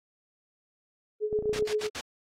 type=tone with tremolo; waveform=sine; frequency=425 Hz; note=G#4; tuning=40 cents sharp; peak=-22 dBFS; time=1.2-1.9 s; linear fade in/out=50 ms; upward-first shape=triangle; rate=7.7 Hz; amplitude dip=90%
type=clicks; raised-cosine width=2 ms; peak=-25 dBFS; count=9; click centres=1.328 / 1.389 / 1.425 / 1.457 / 1.494 / 1.529 / 1.561 / 1.592 / 1.624 s
type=noise bursts; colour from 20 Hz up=white; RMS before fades=-32 dBFS; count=4; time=1.53-2.011 s; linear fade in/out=5 ms; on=64 ms; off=75 ms
effects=low-pass 5000 Hz 12 dB/octave + AAC 48 kbps